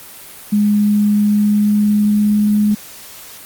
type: tone with pitch glide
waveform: sine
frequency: 207.7 to 209.4 Hz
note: G#3 to G#3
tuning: 0 to +15 cents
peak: -10 dBFS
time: 0.52-2.75 s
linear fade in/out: 10 ms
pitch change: +15 cents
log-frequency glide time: 1.14-2.6 s
effects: white hiss -36 dBFS RMS until 3.45 s + Opus 32 kbps